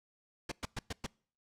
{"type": "noise bursts", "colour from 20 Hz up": "pink", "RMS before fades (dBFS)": -37, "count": 5, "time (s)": [0.49, 1.065], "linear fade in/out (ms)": 5, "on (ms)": 27, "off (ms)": 110, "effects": ["noise-tail reverb RT60 0.5 s tail -26 dB re dry", "low-pass 7000 Hz 12 dB/octave"]}